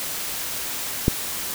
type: click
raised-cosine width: 3 ms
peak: -3 dBFS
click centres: 1.081 s
effects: white hiss -29 dBFS RMS until 1.54 s